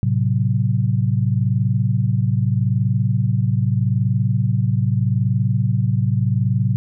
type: chord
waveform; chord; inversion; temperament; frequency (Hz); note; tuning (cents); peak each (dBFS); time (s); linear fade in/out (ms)
sine; F# diminished; first; equal; 110 / 130.81 / 185; A2 / C3 / F#3; 0 / 0 / 0; -18 / -19 / -23; 0.03-6.76; 0
effects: none